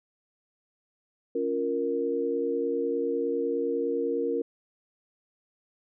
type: chord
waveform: sine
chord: Bb minor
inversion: first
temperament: just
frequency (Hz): 279.7 / 349.6 / 466.2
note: Db4 / F4 / Bb4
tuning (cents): +16 / +2 / 0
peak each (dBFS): -32 / -32 / -27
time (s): 1.35-4.42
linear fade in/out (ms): 5
effects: none